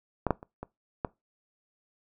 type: clicks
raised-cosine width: 1 ms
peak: -12 / -9 / -29 / -23 / -14 dBFS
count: 5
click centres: 0.267 / 0.307 / 0.429 / 0.63 / 1.048 s
effects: noise-tail reverb RT60 0.2 s tail -21 dB re dry